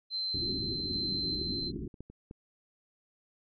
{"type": "tone with tremolo", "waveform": "sine", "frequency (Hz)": 4097, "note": "C8", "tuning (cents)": -37, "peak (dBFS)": -31, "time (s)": [0.1, 1.72], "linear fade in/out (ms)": 50, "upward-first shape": "square", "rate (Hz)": 1.2, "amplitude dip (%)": 25}
{"type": "low-pass noise", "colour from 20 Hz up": "white", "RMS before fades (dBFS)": -38, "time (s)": [0.34, 1.88], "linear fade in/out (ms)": 5, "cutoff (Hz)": 390, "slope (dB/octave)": 96}
{"type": "clicks", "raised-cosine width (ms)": 3, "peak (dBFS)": [-29, -30, -36, -37, -39, -30, -36, -31], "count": 8, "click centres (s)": [0.801, 1.63, 1.674, 1.762, 1.942, 2.006, 2.1, 2.311]}
{"effects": []}